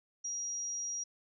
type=tone; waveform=sine; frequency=5720 Hz; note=F8; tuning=41 cents sharp; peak=-35 dBFS; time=0.24-1.04 s; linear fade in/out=10 ms; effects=none